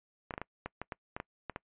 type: clicks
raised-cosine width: 0.5 ms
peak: -22 dBFS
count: 11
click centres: 0.308 / 0.339 / 0.379 / 0.416 / 0.66 / 0.816 / 0.922 / 1.165 / 1.201 / 1.497 / 1.561 s
effects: noise-tail reverb RT60 0.1 s tail -25 dB re dry + resampled to 8000 Hz

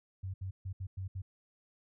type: tone bursts at uneven times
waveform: sine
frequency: 94.8 Hz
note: F#2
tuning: 43 cents sharp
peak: -36 dBFS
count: 6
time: 0.23-0.34 / 0.41-0.51 / 0.65-0.73 / 0.8-0.87 / 0.97-1.08 / 1.15-1.22 s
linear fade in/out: 10 ms
effects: none

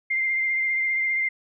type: tone with vibrato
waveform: sine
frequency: 2098 Hz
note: C7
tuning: 4 cents sharp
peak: -21 dBFS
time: 0.1-1.29 s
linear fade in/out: 10 ms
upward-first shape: triangle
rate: 15 Hz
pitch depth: 24 cents each way
effects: none

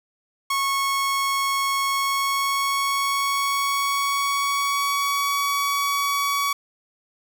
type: tone with pitch glide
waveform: sawtooth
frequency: 1100 to 1129.6 Hz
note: C#6 to C#6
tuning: -14 to +32 cents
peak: -17 dBFS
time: 0.5-6.53 s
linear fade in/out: 5 ms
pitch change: +46 cents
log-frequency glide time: 1.87-5.4 s
effects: none

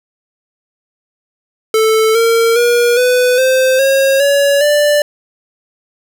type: tone with pitch steps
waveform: square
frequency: 440 / 458.7 / 478.2 / 498.5 / 519.6 / 541.7 / 564.7 / 588.7 Hz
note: A4 / A#4 / A#4 / B4 / C5 / C#5 / C#5 / D5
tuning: 0 / -28 / +44 / +16 / -12 / -40 / +32 / +4 cents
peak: -9 dBFS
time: 1.74-5.02 s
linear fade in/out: 2 ms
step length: 410 ms
effects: none

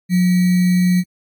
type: tone with sample-and-hold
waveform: sine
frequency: 180.3 Hz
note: F#3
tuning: 45 cents flat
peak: -11 dBFS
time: 0.09-1.04 s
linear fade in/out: 50 ms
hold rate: 2100 Hz
effects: AAC 64 kbps

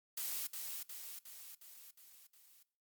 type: noise with echo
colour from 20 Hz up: blue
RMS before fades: -40 dBFS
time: 0.17-0.47 s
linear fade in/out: 5 ms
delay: 360 ms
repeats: 6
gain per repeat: -4 dB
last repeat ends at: 2.63 s
effects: noise-tail reverb RT60 0.5 s tail -20 dB re dry + Opus 48 kbps

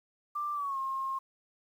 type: tone with pitch glide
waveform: sine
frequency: 1181 to 1070.5 Hz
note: D6 to C6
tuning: +9 to +39 cents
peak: -31 dBFS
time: 0.35-1.19 s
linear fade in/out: 10 ms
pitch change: -170 cents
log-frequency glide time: 0.54-0.78 s
effects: 10-bit

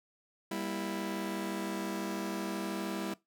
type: chord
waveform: sawtooth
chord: E diminished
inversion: first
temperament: just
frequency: 197.78 / 237.3 / 329.6 Hz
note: G3 / Bb3 / E4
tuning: +16 / +31 / 0 cents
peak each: -34 / -38 / -34 dBFS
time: 0.51-3.14 s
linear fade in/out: 5 ms
effects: noise-tail reverb RT60 0.2 s tail -21 dB re dry

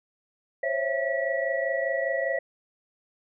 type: tone cluster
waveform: sine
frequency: 530 / 555 / 664 / 1937 Hz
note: C5 / C#5 / E5 / B6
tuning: +22 / +2 / +12 / -34 cents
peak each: -30 dBFS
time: 0.63-2.39 s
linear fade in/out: 5 ms
effects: none

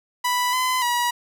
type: tone with pitch steps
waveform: sawtooth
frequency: 988 / 1017 / 965 Hz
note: B5 / C6 / B5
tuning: 0 / -50 / -40 cents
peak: -16 dBFS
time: 0.24-1.11 s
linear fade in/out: 10 ms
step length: 290 ms
effects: none

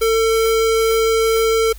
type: tone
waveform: square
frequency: 448.9 Hz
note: A4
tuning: 35 cents sharp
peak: -14 dBFS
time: 0.01-1.73 s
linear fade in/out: 10 ms
effects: added 50 Hz sine -33 dBFS peak until 1.78 s + white hiss -46 dBFS RMS until 1.78 s

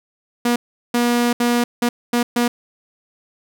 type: tone bursts at uneven times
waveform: sawtooth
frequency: 240 Hz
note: B3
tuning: 49 cents flat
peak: -11 dBFS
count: 6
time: 0.45-0.56 / 0.94-1.33 / 1.4-1.64 / 1.82-1.89 / 2.13-2.23 / 2.36-2.48 s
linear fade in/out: 5 ms
effects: none

